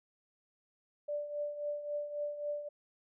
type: tone with tremolo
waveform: sine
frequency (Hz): 587.3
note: D5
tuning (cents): 0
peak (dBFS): -32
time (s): 1.08-2.69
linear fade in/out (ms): 10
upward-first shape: triangle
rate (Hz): 3.7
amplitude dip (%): 70
effects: none